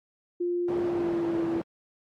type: tone with pitch glide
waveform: sine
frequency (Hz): 350.9 to 333.9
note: F4 to E4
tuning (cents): +8 to +22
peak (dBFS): -25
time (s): 0.4-1.61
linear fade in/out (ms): 10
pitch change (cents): -86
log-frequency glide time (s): 0.75-1.42
type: band-pass noise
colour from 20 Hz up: white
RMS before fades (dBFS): -36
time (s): 0.68-1.62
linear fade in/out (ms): 5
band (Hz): 120 to 550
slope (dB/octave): 12
effects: AAC 64 kbps